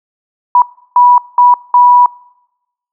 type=tone bursts at uneven times; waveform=sine; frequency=979 Hz; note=B5; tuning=15 cents flat; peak=-3 dBFS; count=4; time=0.55-0.62 / 0.96-1.18 / 1.38-1.54 / 1.74-2.06 s; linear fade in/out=2 ms; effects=noise-tail reverb RT60 0.9 s tail -23 dB re dry